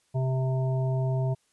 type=harmonic tone; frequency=130.81 Hz; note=C3; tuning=in tune; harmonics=1 / 3 / 5 / 7; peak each=-24 / -36 / -35 / -42 dBFS; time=0.14-1.35 s; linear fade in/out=20 ms; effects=white hiss -69 dBFS RMS until 1.52 s + resampled to 24000 Hz